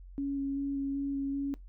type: tone with vibrato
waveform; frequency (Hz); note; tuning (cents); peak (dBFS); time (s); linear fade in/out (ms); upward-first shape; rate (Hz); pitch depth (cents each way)
sine; 277.2; C#4; 0; -30; 0.18-1.54; 0; square; 2.6; 10
effects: noise-tail reverb RT60 0.2 s tail -22 dB re dry + added 45 Hz sine -46 dBFS peak until 1.68 s